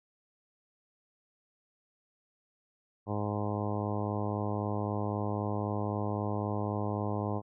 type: harmonic tone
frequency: 103.83 Hz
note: G#2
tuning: in tune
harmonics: 1 / 2 / 3 / 4 / 5 / 6 / 7 / 8 / 9 / 10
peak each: -34 / -37 / -39 / -40 / -41 / -42 / -42 / -43 / -44 / -44 dBFS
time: 3.06-7.42 s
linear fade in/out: 50 ms
effects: none